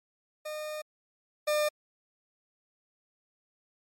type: tone pair in turn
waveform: 40% pulse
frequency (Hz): 610 / 601.3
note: D#5 / D5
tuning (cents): -34 / +41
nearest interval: unison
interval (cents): 25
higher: first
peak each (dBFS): -34 / -24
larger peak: second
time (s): 0.45-0.82 / 1.47-1.69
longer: first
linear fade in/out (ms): 10
effects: MP3 64 kbps